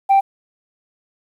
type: tone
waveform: sine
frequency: 784 Hz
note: G5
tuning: in tune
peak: -7 dBFS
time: 0.09-0.21 s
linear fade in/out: 20 ms
effects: tanh soft clip ceiling -8 dBFS + 8-bit